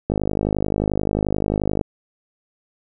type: click train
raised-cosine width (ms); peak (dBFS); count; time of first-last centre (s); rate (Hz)
2; -7; 89; 0.1-1.812; 51.4
effects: none